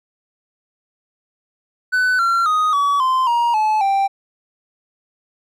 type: tone with pitch steps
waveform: triangle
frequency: 1500 / 1367.6 / 1246.9 / 1136.8 / 1036.4 / 944.9 / 861.5 / 785.5 Hz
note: F#6 / F6 / D#6 / C#6 / C6 / A#5 / A5 / G5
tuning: +23 / -37 / +3 / +43 / -17 / +23 / -37 / +3 cents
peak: -12 dBFS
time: 1.92-4.08 s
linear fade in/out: 20 ms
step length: 270 ms
effects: none